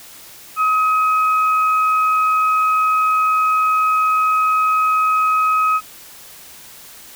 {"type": "tone pair together", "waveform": "sine", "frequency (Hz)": [1267.9, 2530], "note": ["D#6", "D#7"], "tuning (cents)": [32, 28], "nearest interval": "octave", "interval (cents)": 1196, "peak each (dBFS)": [-13, -25], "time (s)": [0.56, 5.81], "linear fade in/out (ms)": 50, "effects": ["white hiss -40 dBFS RMS until 7.15 s"]}